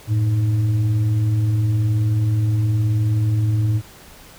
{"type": "tone with frequency modulation", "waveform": "sine", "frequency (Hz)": 110, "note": "A2", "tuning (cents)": 0, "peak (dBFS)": -15, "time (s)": [0.07, 3.82], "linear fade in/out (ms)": 50, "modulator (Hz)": 201, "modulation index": 0.35, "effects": ["pink hiss -44 dBFS RMS until 4.38 s"]}